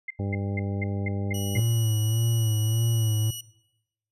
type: tone bursts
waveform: sine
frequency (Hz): 2093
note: C7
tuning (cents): 0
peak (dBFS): -29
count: 7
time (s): 0.08-1.575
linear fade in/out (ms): 5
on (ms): 25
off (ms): 220
type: harmonic tone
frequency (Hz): 99.7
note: G2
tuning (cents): +30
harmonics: 1 / 2 / 3 / 4 / 5 / 6 / 8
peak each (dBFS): -27 / -33 / -37 / -39 / -41 / -43 / -45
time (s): 0.19-1.6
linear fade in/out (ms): 5
type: tone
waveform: 15% pulse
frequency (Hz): 2925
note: F#7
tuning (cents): -21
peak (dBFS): -27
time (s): 1.34-3.41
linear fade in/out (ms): 5
type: tone with vibrato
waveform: triangle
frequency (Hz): 111.5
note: A2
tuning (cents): +23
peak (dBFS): -19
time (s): 1.55-3.31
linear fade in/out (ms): 10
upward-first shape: sine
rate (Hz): 1.7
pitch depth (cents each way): 58
effects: noise-tail reverb RT60 0.9 s tail -21 dB re dry + resampled to 32000 Hz